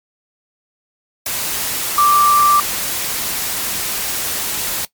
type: tone in noise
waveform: sine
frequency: 1174.7 Hz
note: D6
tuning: in tune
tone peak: -9 dBFS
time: 1.98-2.6 s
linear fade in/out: 2 ms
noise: white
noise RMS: -21 dBFS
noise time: 1.26-4.85 s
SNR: +9 dB
effects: noise-tail reverb RT60 0.1 s tail -19 dB re dry + MP3 96 kbps